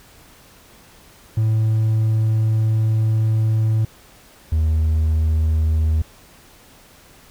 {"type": "tone pair in turn", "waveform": "triangle", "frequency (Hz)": [110, 78.84], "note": ["A2", "D#2"], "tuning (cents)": [0, 23], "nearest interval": "tritone", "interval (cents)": 577, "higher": "first", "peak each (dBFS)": -12, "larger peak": "neither", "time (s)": [[1.37, 3.85], [4.52, 6.02]], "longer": "first", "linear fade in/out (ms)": 5, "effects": ["tanh soft clip ceiling -8 dBFS", "pink hiss -48 dBFS RMS until 7.3 s"]}